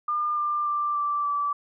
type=tone with pitch steps; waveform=sine; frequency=1204 / 1192.2 / 1180.6 / 1169 / 1157.6 Hz; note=D6 / D6 / D6 / D6 / D6; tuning=+43 / +26 / +9 / -8 / -25 cents; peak=-23 dBFS; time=0.08-1.53 s; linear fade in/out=5 ms; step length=290 ms; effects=none